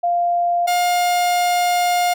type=tone pair in turn; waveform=sine / 45% pulse; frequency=697 / 709.6 Hz; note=F5 / F5; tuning=-4 / +27 cents; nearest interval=unison; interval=31 cents; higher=second; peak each=-15 dBFS; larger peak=neither; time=0.03-0.67 / 0.67-2.14 s; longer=second; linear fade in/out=10 ms; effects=none